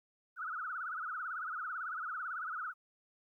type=tone with vibrato; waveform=sine; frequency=1365 Hz; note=F6; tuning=40 cents flat; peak=-37 dBFS; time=0.36-2.74 s; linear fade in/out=50 ms; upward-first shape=triangle; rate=18 Hz; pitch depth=210 cents each way; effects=13-bit